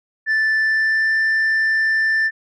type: tone with pitch glide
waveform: sine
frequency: 1760 to 1774.3 Hz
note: A6 to A6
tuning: 0 to +14 cents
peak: -12 dBFS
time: 0.26-2.31 s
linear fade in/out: 50 ms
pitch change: +14 cents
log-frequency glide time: 0.57-1.16 s
effects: tanh soft clip ceiling -14 dBFS